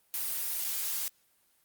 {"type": "noise with dropouts", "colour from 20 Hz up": "blue", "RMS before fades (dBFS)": -33, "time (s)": [0.14, 1.08], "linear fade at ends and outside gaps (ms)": 0, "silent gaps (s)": [0.643, 0.647], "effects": ["white hiss -69 dBFS RMS until 1.64 s", "Opus 32 kbps"]}